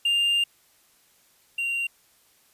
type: tone pair in turn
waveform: triangle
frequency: 2800 / 2765 Hz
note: F7 / F7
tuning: +4 / -18 cents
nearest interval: unison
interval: 22 cents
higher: first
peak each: -18 / -23 dBFS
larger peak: first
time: 0.05-0.44 / 1.58-1.87 s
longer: first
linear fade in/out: 5 ms
effects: white hiss -61 dBFS RMS until 2.53 s + resampled to 32000 Hz